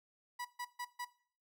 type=tone bursts; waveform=30% pulse; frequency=977 Hz; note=B5; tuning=19 cents flat; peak=-37 dBFS; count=4; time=0.39-1.05 s; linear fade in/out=10 ms; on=60 ms; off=140 ms; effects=noise-tail reverb RT60 0.5 s tail -18 dB re dry